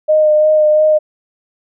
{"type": "tone with vibrato", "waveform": "sine", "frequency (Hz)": 613, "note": "D#5", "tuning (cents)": -26, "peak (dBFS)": -7, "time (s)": [0.08, 0.99], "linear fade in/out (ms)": 20, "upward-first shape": "sine", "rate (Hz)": 2.9, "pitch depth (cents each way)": 17, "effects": []}